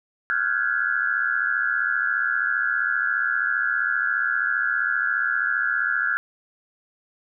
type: tone cluster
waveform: sine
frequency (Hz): 1387 / 1462 / 1585 / 1678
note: F6 / F#6 / G6 / G#6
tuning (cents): -12 / -21 / +19 / +17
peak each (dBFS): -26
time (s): 0.3-6.17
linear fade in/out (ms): 0
effects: none